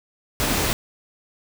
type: noise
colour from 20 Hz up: pink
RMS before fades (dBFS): -22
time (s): 0.4-0.73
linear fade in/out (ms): 0
effects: none